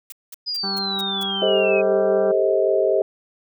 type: noise bursts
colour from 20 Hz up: blue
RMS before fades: -36 dBFS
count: 6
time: 0.1-1.232 s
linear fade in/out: 2 ms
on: 22 ms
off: 200 ms
type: exponential sweep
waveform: sine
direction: down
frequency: 5010 to 2489 Hz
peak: -23 dBFS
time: 0.46-1.82 s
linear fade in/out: 20 ms
type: harmonic tone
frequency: 195.4 Hz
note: G3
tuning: 5 cents flat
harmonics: 1 / 2 / 4 / 5 / 6 / 7 / 8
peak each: -30 / -33 / -32 / -41 / -38 / -40 / -40 dBFS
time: 0.63-2.32 s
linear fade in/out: 10 ms
type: chord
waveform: sine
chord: A half-diminished seventh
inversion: third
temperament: just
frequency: 396 / 440 / 528 / 633.6 Hz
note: G4 / A4 / C5 / Eb5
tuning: +18 / 0 / +16 / +31 cents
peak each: -20 / -24 / -22 / -20 dBFS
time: 1.42-3.02 s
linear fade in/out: 2 ms
effects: none